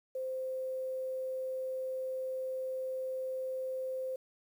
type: tone with quantisation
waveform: sine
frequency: 520 Hz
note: C5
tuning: 11 cents flat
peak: -34 dBFS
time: 0.15-4.16 s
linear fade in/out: 5 ms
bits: 10
effects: none